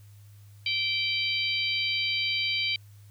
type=harmonic tone; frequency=778 Hz; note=G5; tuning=13 cents flat; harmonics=3 / 4 / 5 / 6; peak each=-29 / -30 / -33 / -33 dBFS; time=0.66-2.76 s; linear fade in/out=2 ms; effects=added 102 Hz sine -48 dBFS peak until 3.1 s + white hiss -63 dBFS RMS until 3.1 s